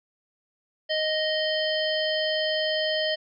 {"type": "harmonic tone with a mistuned harmonic", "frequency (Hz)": 622.3, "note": "D#5", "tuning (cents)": 0, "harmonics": [1, 3, 5, 7, 8], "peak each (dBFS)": [-26, -31, -29, -34, -35], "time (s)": [0.89, 3.16], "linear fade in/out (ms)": 20, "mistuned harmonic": 8, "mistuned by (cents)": 25, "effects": []}